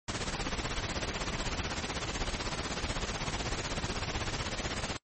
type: noise with tremolo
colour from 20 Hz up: pink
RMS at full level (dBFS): -31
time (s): 0.08-4.97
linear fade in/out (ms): 5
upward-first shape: triangle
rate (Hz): 16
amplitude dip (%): 75
effects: noise-tail reverb RT60 0.1 s tail -24 dB re dry + MP3 32 kbps